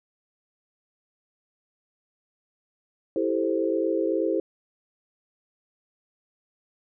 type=chord; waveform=sine; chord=A minor seventh; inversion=second; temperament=equal; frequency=329.6 / 392 / 440 / 523.3 Hz; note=E4 / G4 / A4 / C5; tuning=0 / 0 / 0 / 0 cents; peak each=-26 / -28 / -29 / -28 dBFS; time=3.16-4.4 s; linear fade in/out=2 ms; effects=none

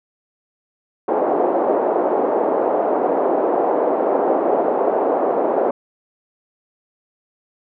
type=band-pass noise; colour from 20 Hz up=white; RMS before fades=-18 dBFS; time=1.08-5.71 s; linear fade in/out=5 ms; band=320 to 740 Hz; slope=24 dB/octave; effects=none

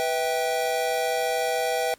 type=chord; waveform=square; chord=E minor; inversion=second; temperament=equal with one note detuned; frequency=493.9 / 650.2 / 784 Hz; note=B4 / E5 / G5; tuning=0 / -24 / 0 cents; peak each=-28 dBFS; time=0-1.94 s; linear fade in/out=0 ms; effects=pink hiss -57 dBFS RMS until 1.98 s + MP3 64 kbps

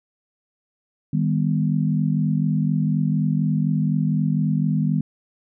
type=chord; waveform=sine; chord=Eb augmented; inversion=none; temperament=equal with one note detuned; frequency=155.56 / 199.65 / 246.9 Hz; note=Eb3 / G3 / B3; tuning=0 / +32 / 0 cents; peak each=-20 / -23 / -25 dBFS; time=1.13-5.01 s; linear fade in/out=5 ms; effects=none

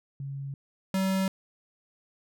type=tone pair in turn; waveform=sine / square; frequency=138.2 / 190.89 Hz; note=C#3 / G3; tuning=-5 / -46 cents; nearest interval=tritone; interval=559 cents; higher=second; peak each=-33 / -25 dBFS; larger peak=second; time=0.2-0.54 / 0.94-1.28 s; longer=neither; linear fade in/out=2 ms; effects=none

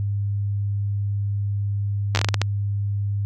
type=slowing click train; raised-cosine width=0.2 ms; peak=-3 dBFS; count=9; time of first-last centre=2.15-2.416 s; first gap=10 ms; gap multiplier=1.33; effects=added 101 Hz sine -21 dBFS peak until 3.25 s

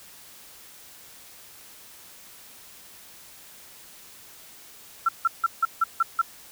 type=tone bursts; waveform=sine; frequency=1349 Hz; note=E6; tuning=40 cents sharp; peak=-17 dBFS; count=7; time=5.06-6.216 s; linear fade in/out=5 ms; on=28 ms; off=160 ms; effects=white hiss -48 dBFS RMS until 6.51 s

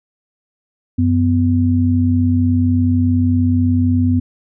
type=tone pair together; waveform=sine; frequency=93.8 / 250.4 Hz; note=F#2 / B3; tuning=+24 / +24 cents; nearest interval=octave + perfect fourth; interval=1700 cents; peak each=-14 dBFS; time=0.98-4.2 s; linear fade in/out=10 ms; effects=none

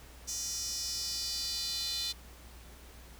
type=tone with high-pass filter sweep; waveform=square; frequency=272.8 Hz; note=C#4; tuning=28 cents flat; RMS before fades=-36 dBFS; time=0.27-2.13 s; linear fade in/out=20 ms; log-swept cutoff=6000 to 3900 Hz; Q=5; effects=added 60 Hz sine -51 dBFS peak until 3.19 s + pink hiss -55 dBFS RMS until 3.19 s

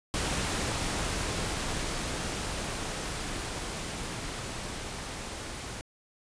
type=noise with level ramp; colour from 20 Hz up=pink; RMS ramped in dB=-30 to -39 dBFS; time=0.14-5.81 s; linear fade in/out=0 ms; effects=resampled to 22050 Hz

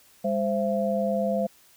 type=tone cluster; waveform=sine; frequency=203.5 / 523 / 673 Hz; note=G#3 / C5 / E5; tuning=-35 / -1 / +36 cents; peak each=-27 dBFS; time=0.24-1.47 s; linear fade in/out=10 ms; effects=white hiss -57 dBFS RMS until 1.76 s

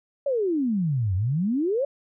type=exponential two-way sweep; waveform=sine; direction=down then up; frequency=582 to 88.5 to 582 Hz; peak=-21 dBFS; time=0.26-1.85 s; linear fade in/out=5 ms; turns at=1.15 s; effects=none

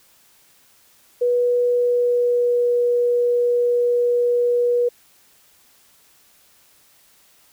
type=tone with pitch glide; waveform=sine; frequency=487.7 to 483.5 Hz; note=B4 to B4; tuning=-22 to -37 cents; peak=-15 dBFS; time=1.21-4.89 s; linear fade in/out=10 ms; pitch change=-15 cents; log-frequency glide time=1.64-2.71 s; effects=white hiss -55 dBFS RMS until 7.52 s

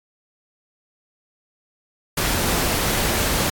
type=noise; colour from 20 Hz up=pink; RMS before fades=-21 dBFS; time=2.17-3.5 s; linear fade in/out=5 ms; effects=AAC 64 kbps

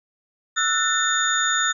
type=tone cluster; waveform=sine; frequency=1322 / 1471 / 1794 / 3624 / 6830 Hz; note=E6 / F#6 / A6 / A#7 / G#8; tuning=+5 / -11 / +33 / -50 / +48 cents; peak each=-25 dBFS; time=0.56-1.73 s; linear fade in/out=20 ms; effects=none

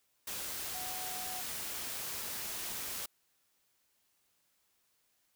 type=tone in noise; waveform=sine; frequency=740 Hz; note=F#5; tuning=in tune; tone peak=-45 dBFS; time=0.74-1.41 s; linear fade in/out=5 ms; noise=white; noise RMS=-40 dBFS; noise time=0.27-3.06 s; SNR=-8 dB; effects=white hiss -75 dBFS RMS until 5.35 s

